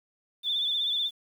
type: tone with vibrato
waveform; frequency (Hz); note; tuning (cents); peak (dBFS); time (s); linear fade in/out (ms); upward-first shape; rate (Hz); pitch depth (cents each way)
sine; 3520; A7; 0; -25; 0.43-1.11; 50; sine; 16; 50
effects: 9-bit